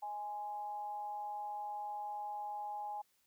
sine tone with amplitude modulation, 830.6 Hz, G#5, in tune, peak -37 dBFS, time 0.02-3.02 s, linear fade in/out 10 ms, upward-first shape sine, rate 206 Hz, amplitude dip 45%, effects white hiss -75 dBFS RMS until 3.26 s

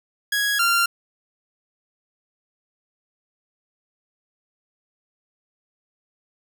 sawtooth tone pair in turn, 1661.2 / 1384.3 Hz, G#6 / F6, 0 / -16 cents, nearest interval minor third, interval 316 cents, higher first, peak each -16 / -13 dBFS, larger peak second, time 0.32-0.59 / 0.59-0.86 s, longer neither, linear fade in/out 5 ms, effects none

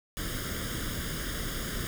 pink noise with comb filter, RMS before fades -34 dBFS, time 0.17-1.87 s, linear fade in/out 0 ms, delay 0.59 ms, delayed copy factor +0.8, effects none

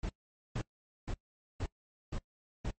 brown noise bursts, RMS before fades -35 dBFS, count 6, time 0.03-2.708 s, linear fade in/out 5 ms, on 63 ms, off 460 ms, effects noise-tail reverb RT60 0.1 s tail -22 dB re dry + MP3 32 kbps

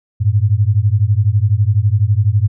sine beating tone pair, 98 / 110 Hz, G2 / A2, 0 / 0 cents, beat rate 12 Hz, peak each -13 dBFS, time 0.2-2.48 s, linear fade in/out 20 ms, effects none

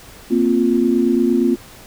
sine chord, Bb suspended second, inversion none, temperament equal, 233.1 / 261.6 / 349.2 Hz, Bb3 / C4 / F4, 0 / 0 / 0 cents, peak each -17 dBFS, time 0.3-1.56 s, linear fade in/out 20 ms, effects pink hiss -41 dBFS RMS until 1.86 s

